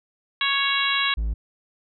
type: harmonic tone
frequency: 554.4 Hz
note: C#5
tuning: in tune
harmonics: 2 / 3 / 4 / 5 / 6 / 7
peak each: -27 / -27 / -27 / -27 / -27 / -27 dBFS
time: 0.41-1.14 s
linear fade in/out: 2 ms
type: tone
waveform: triangle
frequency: 55 Hz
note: A1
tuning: in tune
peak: -20 dBFS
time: 1.17-1.34 s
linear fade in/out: 10 ms
effects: none